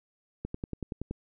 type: click train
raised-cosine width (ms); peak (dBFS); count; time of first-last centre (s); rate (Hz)
3; -21; 8; 0.45-1.11; 10.6
effects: none